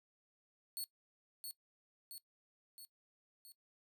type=tone with echo; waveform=5% pulse; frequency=4385 Hz; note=C#8; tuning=20 cents flat; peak=-33 dBFS; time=0.77-0.84 s; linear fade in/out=0 ms; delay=670 ms; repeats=4; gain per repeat=-4 dB; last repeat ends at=3.52 s; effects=noise-tail reverb RT60 0.1 s tail -18 dB re dry